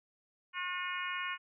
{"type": "harmonic tone with a mistuned harmonic", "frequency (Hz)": 361, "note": "F#4", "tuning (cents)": -43, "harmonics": [3, 4, 5, 6, 7, 8], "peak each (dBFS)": [-40, -41, -42, -43, -43, -44], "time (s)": [0.53, 1.38], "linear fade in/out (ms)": 50, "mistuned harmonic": 7, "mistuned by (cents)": -41, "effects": []}